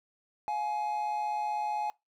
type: tone pair together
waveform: triangle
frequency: 706 / 841.7 Hz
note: F5 / G#5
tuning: +19 / +23 cents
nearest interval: minor third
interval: 304 cents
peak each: -37 / -28 dBFS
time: 0.48-1.9 s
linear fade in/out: 0 ms
effects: noise-tail reverb RT60 0.2 s tail -23 dB re dry